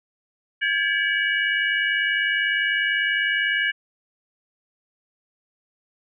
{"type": "tone cluster", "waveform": "sine", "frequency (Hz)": [1610, 1710, 2279, 2913], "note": ["G6", "A6", "C#7", "F#7"], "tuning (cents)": [46, -50, 47, -28], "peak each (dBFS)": [-25, -23, -27, -27], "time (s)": [0.61, 3.72], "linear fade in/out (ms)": 20, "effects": []}